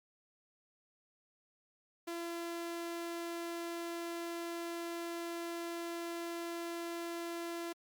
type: tone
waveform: sawtooth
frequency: 339.5 Hz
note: F4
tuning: 49 cents flat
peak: -35 dBFS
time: 2.07-7.73 s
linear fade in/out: 10 ms
effects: Opus 48 kbps